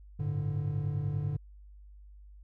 triangle chord, G suspended second, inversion none, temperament equal with one note detuned, 99.77 / 110 / 146.83 Hz, G2 / A2 / D3, +31 / 0 / 0 cents, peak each -33 / -34 / -30 dBFS, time 0.19-1.37 s, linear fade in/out 10 ms, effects added 50 Hz sine -49 dBFS peak until 2.43 s

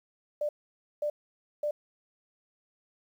sine tone bursts, 593 Hz, D5, 17 cents sharp, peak -27 dBFS, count 3, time 0.41-1.71 s, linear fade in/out 5 ms, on 80 ms, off 530 ms, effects 10-bit

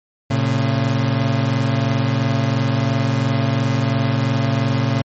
30% pulse tone pair together, 112.69 / 135.6 Hz, A2 / C#3, +42 / -38 cents, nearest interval minor third, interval 320 cents, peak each -16 dBFS, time 0.3-5.02 s, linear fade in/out 10 ms, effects low-pass 6000 Hz 12 dB/octave + MP3 32 kbps

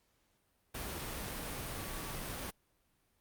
sine tone in noise, 1141 Hz, C#6, 50 cents sharp, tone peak -50 dBFS, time 1.77-2.14 s, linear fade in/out 10 ms, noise pink, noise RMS -41 dBFS, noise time 0.74-2.51 s, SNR -12 dB, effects pink hiss -75 dBFS RMS until 3.2 s + Opus 48 kbps

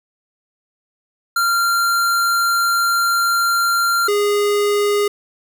square tone pair in turn, 1383 / 411.2 Hz, F6 / G#4, -17 / -17 cents, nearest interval octave + major sixth, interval 2100 cents, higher first, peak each -15 dBFS, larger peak neither, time 1.36-4.08 / 4.08-5.08 s, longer first, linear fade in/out 5 ms, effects none

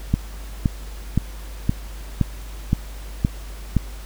click train, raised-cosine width 5 ms, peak -4 dBFS, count 8, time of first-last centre 0.14-3.767 s, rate 1.93 Hz, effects added 50 Hz sine -32 dBFS peak until 4.05 s + pink hiss -43 dBFS RMS until 4.05 s

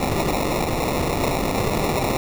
white noise with sample-and-hold, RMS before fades -22 dBFS, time 0-2.17 s, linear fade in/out 2 ms, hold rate 1575 Hz, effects none

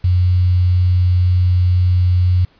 sine tone with quantisation, 90.2 Hz, F#2, 44 cents flat, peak -10 dBFS, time 0.04-2.45 s, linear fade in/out 5 ms, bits 6, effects pink hiss -54 dBFS RMS until 2.59 s + resampled to 11025 Hz

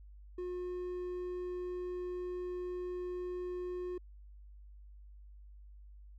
triangle tone, 359.8 Hz, F#4, 48 cents flat, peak -35 dBFS, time 0.38-3.98 s, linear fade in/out 5 ms, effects added 50 Hz sine -51 dBFS peak until 6.18 s

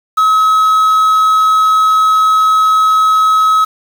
triangle tone with quantisation, 1282 Hz, E6, 49 cents flat, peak -5 dBFS, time 0.17-3.65 s, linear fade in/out 10 ms, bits 5, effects none

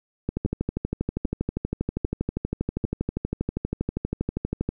two click trains, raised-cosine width 3 ms, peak -12 / -12 dBFS, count 56 / 4, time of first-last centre 0.29-4.69 / 0.46-2.841 s, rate 12.5 / 1.26 Hz, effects none

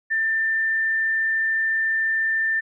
sine tone, 1787 Hz, A6, 26 cents sharp, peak -19 dBFS, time 0.1-2.61 s, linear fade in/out 20 ms, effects none

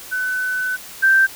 sine tone pair in turn, 1507 / 1565.4 Hz, F#6 / G6, +31 / -3 cents, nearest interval minor second, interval 66 cents, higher second, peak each -19 / -10 dBFS, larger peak second, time 0.11-0.77 / 1.02-1.27 s, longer first, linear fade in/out 20 ms, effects white hiss -37 dBFS RMS until 1.35 s

